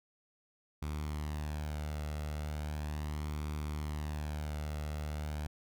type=tone with flanger; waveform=sawtooth; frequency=75.3 Hz; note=D2; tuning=44 cents sharp; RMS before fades=-38 dBFS; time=0.82-5.47 s; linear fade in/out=5 ms; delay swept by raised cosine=0.86 to 1.49 ms; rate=0.37 Hz; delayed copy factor=+0.5; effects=none